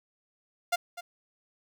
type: tone with echo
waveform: sawtooth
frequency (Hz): 698.5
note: F5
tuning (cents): 0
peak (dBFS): -20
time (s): 0.72-0.76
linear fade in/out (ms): 10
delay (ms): 250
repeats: 1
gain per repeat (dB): -14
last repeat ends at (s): 1.01
effects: none